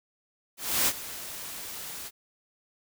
white noise with ADSR envelope, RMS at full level -23 dBFS, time 0.57-2.11 s, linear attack 300 ms, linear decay 54 ms, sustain -16 dB, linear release 45 ms, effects none

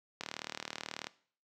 click train, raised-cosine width 0.2 ms, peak -20 dBFS, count 34, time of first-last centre 0.21-1.069 s, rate 38.4 Hz, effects noise-tail reverb RT60 0.5 s tail -19 dB re dry + high-pass 150 Hz 12 dB/octave

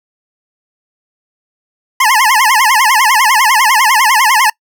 25% pulse tone with vibrato, 956 Hz, A#5, 43 cents sharp, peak -3 dBFS, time 2-4.5 s, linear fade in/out 5 ms, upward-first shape sine, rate 10 Hz, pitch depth 220 cents each way, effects noise-tail reverb RT60 0.1 s tail -26 dB re dry

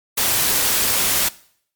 white noise, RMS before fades -18 dBFS, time 0.17-1.29 s, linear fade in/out 10 ms, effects noise-tail reverb RT60 0.6 s tail -20 dB re dry + MP3 96 kbps

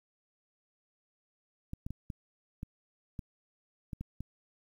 clicks, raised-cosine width 5 ms, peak -26 dBFS, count 9, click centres 1.734 / 1.865 / 1.906 / 2.102 / 2.631 / 3.192 / 3.932 / 4.01 / 4.206 s, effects 10-bit

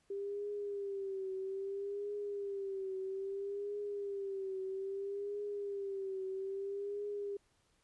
sine tone with vibrato, 395.4 Hz, G4, 15 cents sharp, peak -37 dBFS, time 0.1-7.37 s, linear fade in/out 5 ms, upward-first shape triangle, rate 0.61 Hz, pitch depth 74 cents each way, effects pink hiss -74 dBFS RMS until 7.83 s + resampled to 24000 Hz

